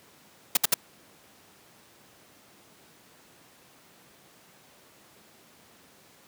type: noise bursts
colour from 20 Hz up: white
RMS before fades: -20 dBFS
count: 3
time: 0.55-0.741 s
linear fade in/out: 5 ms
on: 21 ms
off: 64 ms
effects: pink hiss -56 dBFS RMS until 6.27 s + high-pass 150 Hz 12 dB/octave